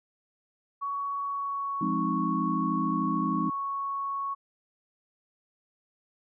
sine tone with pitch glide, 1121 to 1108.1 Hz, C#6 to C#6, +19 to -1 cents, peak -29 dBFS, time 0.81-4.35 s, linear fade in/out 20 ms, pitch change -20 cents, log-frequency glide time 1.24-2.04 s
sine chord, F minor seventh, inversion none, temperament equal, 174.61 / 207.7 / 261.6 / 311.1 Hz, F3 / Ab3 / C4 / Eb4, 0 / 0 / 0 / 0 cents, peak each -32 dBFS, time 1.81-3.5 s, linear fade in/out 5 ms
effects none

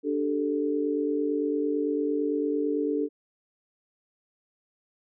sine chord, D suspended fourth, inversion none, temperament just, 293.7 / 391.6 / 440.5 Hz, D4 / G4 / A4, 0 / -2 / +2 cents, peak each -27 / -32 / -28 dBFS, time 0.03-3.09 s, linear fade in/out 50 ms, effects none

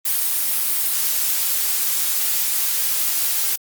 blue noise, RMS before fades -20 dBFS, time 0.05-3.56 s, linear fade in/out 5 ms, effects Opus 32 kbps

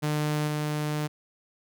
sawtooth tone with level steps, 150.5 Hz, D3, 43 cents sharp, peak -21 / -23 dBFS, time 0.02-1.08 s, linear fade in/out 20 ms, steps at 0.47 s, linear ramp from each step 10 ms, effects none

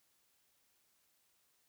silence, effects white hiss -75 dBFS RMS until 1.68 s

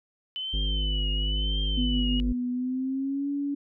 sine tone with vibrato, 3013 Hz, F#7, 31 cents sharp, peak -30 dBFS, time 0.36-2.2 s, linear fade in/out 0 ms, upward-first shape triangle, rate 1 Hz, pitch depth 93 cents each way
harmonic tone, 50.6 Hz, G#1, 44 cents flat, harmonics 1 / 3 / 5 / 7 / 9 / 10, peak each -25 / -39 / -41 / -46 / -56 / -53 dBFS, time 0.53-2.33 s, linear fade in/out 10 ms
sine tone with pitch glide, 246.9 to 283.6 Hz, B3 to C#4, 0 to +40 cents, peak -26 dBFS, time 1.77-3.55 s, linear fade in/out 10 ms, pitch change +240 cents, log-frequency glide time 2.51-3.29 s
effects none

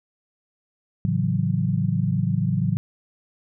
sine chord, F# minor seventh, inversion first, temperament equal, 110 / 138.59 / 164.81 / 185 Hz, A2 / C#3 / E3 / F#3, 0 / 0 / 0 / 0 cents, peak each -25 dBFS, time 1.05-2.77 s, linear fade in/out 0 ms, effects none

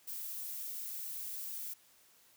violet noise, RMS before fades -42 dBFS, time 0.07-1.74 s, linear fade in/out 10 ms, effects white hiss -65 dBFS RMS until 2.36 s + high-pass 60 Hz 12 dB/octave

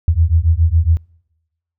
sine beating tone pair, 78.9 / 86.1 Hz, D#2 / F2, +25 / -24 cents, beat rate 7.2 Hz, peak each -13 dBFS, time 0.08-0.97 s, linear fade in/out 0 ms, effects noise-tail reverb RT60 0.9 s tail -26 dB re dry

